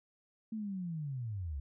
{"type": "linear sweep", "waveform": "sine", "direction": "down", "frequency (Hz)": [225, 64.8], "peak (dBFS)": -36, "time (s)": [0.52, 1.6], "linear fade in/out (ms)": 5, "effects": []}